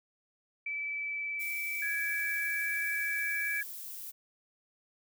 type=tone with vibrato; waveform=sine; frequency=2310 Hz; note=D7; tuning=29 cents flat; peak=-33 dBFS; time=0.66-3.61 s; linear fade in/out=5 ms; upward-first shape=triangle; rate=19 Hz; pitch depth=13 cents each way
type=noise; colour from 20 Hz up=violet; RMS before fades=-43 dBFS; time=1.39-4.12 s; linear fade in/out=20 ms
type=tone; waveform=sine; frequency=1669 Hz; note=G#6; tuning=8 cents sharp; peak=-33 dBFS; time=1.82-3.63 s; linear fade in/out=5 ms
effects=none